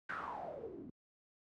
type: noise with low-pass filter sweep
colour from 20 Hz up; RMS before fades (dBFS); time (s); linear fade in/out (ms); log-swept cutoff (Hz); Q
white; -45; 0.09-0.9; 5; 1600 to 250; 6.8
effects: high-pass 60 Hz 12 dB/octave